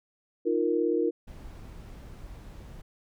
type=chord; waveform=sine; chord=Eb suspended second; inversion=none; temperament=equal; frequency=311.1 / 349.2 / 466.2 Hz; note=Eb4 / F4 / Bb4; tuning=0 / 0 / 0 cents; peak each=-29 / -27 / -27 dBFS; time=0.45-1.11 s; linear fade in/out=20 ms
type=noise; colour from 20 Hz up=brown; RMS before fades=-44 dBFS; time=1.27-2.82 s; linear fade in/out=10 ms
effects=none